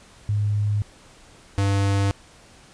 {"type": "tone pair in turn", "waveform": ["sine", "square"], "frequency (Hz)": [103.83, 99.16], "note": ["G#2", "G2"], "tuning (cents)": [0, 20], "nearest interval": "minor second", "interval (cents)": 80, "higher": "first", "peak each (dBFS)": -19, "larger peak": "neither", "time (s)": [[0.29, 0.82], [1.58, 2.11]], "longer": "neither", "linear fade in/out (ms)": 0, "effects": ["pink hiss -50 dBFS RMS until 2.73 s", "resampled to 22050 Hz"]}